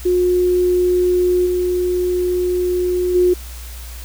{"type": "tone with level steps", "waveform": "sine", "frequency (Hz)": 359.8, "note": "F#4", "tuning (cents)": -48, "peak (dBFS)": [-12, -15, -10], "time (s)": [0.05, 3.34], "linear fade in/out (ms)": 10, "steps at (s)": [1.45, 3.14], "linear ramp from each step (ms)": 20, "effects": ["added 60 Hz sine -30 dBFS peak until 4.04 s", "white hiss -38 dBFS RMS until 4.04 s"]}